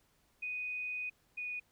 sine tone pair in turn, 2489 / 2470 Hz, D#7 / D#7, 0 / -13 cents, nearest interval unison, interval 13 cents, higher first, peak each -36 / -37 dBFS, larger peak first, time 0.42-1.1 / 1.37-1.6 s, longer first, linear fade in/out 10 ms, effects pink hiss -72 dBFS RMS until 1.71 s

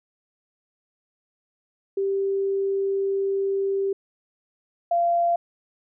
sine tone pair in turn, 392 / 688.3 Hz, G4 / F5, 0 / -25 cents, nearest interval minor seventh, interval 975 cents, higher second, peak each -21 / -18 dBFS, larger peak second, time 1.97-3.93 / 4.91-5.36 s, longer first, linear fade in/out 5 ms, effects none

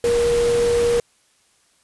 sine tone in noise, 474.3 Hz, A#4, 30 cents sharp, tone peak -15 dBFS, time 0.04-1 s, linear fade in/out 2 ms, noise pink, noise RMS -28 dBFS, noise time 0.04-1 s, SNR +10 dB, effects white hiss -60 dBFS RMS until 1.83 s + resampled to 24000 Hz

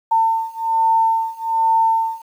sine beating tone pair, 900 / 901.2 Hz, A5 / A5, +39 / +41 cents, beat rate 1.2 Hz, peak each -18 / -17 dBFS, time 0.11-2.22 s, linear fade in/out 10 ms, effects 8-bit

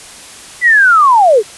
sine linear sweep, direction down, 2007 to 380 Hz, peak -4 dBFS, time 0.61-1.43 s, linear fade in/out 50 ms, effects white hiss -33 dBFS RMS until 1.57 s + resampled to 24000 Hz

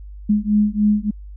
sine beating tone pair, 207.7 / 211.1 Hz, G#3 / G#3, 0 / +29 cents, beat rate 3.4 Hz, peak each -17 dBFS, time 0.29-1.11 s, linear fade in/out 10 ms, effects added 50 Hz sine -33 dBFS peak until 1.36 s

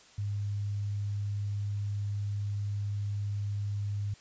sine tone, 102 Hz, G#2, 31 cents flat, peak -30 dBFS, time 0.18-4.14 s, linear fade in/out 5 ms, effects white hiss -57 dBFS RMS until 4.2 s + resampled to 16000 Hz

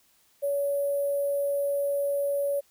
sine tone with sample-and-hold, 565 Hz, C#5, 33 cents sharp, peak -24 dBFS, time 0.42-2.61 s, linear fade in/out 20 ms, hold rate 11025 Hz, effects white hiss -64 dBFS RMS until 2.7 s

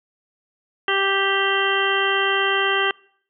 harmonic tone, 392 Hz, G4, in tune, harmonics 1 / 2 / 3 / 4 / 5 / 7 / 8, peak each -24 / -28 / -25 / -24 / -25 / -26 / -26 dBFS, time 0.88-2.91 s, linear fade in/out 2 ms, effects noise-tail reverb RT60 0.6 s tail -25 dB re dry

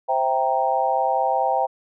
sine chord, C dominant seventh, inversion none, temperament equal, 523.3 / 659.3 / 784 / 932.3 Hz, C5 / E5 / G5 / Bb5, 0 / 0 / 0 / 0 cents, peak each -25 / -25 / -21 / -25 dBFS, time 0.08-1.67 s, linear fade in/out 20 ms, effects none

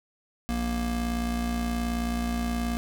square tone pair together, 58.8 / 235.2 Hz, A#1 / A#3, +16 / +16 cents, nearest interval 2 octaves, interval 2400 cents, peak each -31 / -29 dBFS, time 0.49-2.77 s, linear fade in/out 0 ms, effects none

